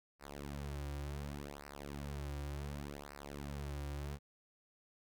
sawtooth tone with flanger, 71.5 Hz, D2, 46 cents flat, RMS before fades -44 dBFS, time 0.19-4.19 s, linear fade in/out 50 ms, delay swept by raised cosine 0.29 to 4.69 ms, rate 0.68 Hz, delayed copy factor -0.9, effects none

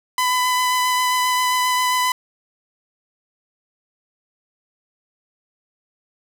sawtooth tone with vibrato, 1003 Hz, B5, 26 cents sharp, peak -13 dBFS, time 0.18-2.12 s, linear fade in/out 2 ms, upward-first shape sine, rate 7.5 Hz, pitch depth 11 cents each way, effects none

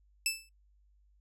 15% pulse tone with exponential decay, 2637 Hz, E7, in tune, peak -18 dBFS, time 0.26-0.49 s, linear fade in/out 1 ms, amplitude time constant 48 ms, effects noise-tail reverb RT60 0.1 s tail -21 dB re dry + added 50 Hz sine -63 dBFS peak until 1.2 s

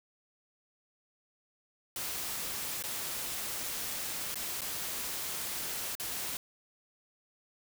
white noise with dropouts, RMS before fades -37 dBFS, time 1.96-6.37 s, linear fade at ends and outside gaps 1 ms, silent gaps 2.825-2.838 / 4.344-4.356 / 4.609-4.617 / 5.952-5.998 s, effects none

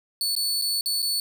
sawtooth tone with dropouts, 4449 Hz, C#8, 5 cents sharp, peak -20 dBFS, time 0.21-1.2 s, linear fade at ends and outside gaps 1 ms, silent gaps 0.352-0.364 / 0.615-0.621 / 0.81-0.859 / 1.02-1.026 s, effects none

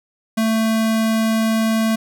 square tone, 222.4 Hz, A3, 19 cents sharp, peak -16 dBFS, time 0.37-1.96 s, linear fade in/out 10 ms, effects none

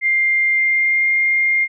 sine tone with pitch glide, 2100 to 2117 Hz, C7 to C7, +6 to +20 cents, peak -13 dBFS, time 0.01-1.68 s, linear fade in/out 50 ms, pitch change +14 cents, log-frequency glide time 0.5-1.09 s, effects none

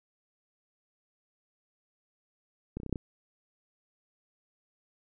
clicks, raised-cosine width 3 ms, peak -22 / -27 / -27 / -23 / -29 / -14 / -23 dBFS, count 7, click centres 2.77 / 2.801 / 2.833 / 2.863 / 2.895 / 2.927 / 2.958 s, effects none

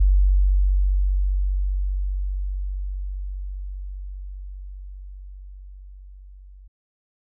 sine tone with level ramp, 47.54 Hz, F#1, 48 cents sharp, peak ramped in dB -12 to -42 dBFS, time 0-6.68 s, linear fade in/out 10 ms, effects none

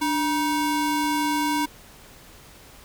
square ring-modulated tone, 626 Hz, D#5, 10 cents sharp, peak -19 dBFS, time 0.01-1.66 s, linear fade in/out 10 ms, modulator 331 Hz, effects pink hiss -48 dBFS RMS until 2.84 s

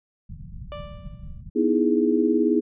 pink low-pass noise, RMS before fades -38 dBFS, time 0.29-1.5 s, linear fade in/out 10 ms, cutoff 190 Hz, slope 48 dB/octave
30% pulse tone with exponential decay, 587.3 Hz, D5, in tune, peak -29 dBFS, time 0.72-1.41 s, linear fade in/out 0 ms, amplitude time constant 150 ms
sine chord, E major seventh, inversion second, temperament equal, 246.9 / 311.1 / 329.6 / 415.3 Hz, B3 / D#4 / E4 / G#4, 0 / 0 / 0 / 0 cents, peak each -23 dBFS, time 1.55-2.61 s, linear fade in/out 20 ms
effects resampled to 8000 Hz

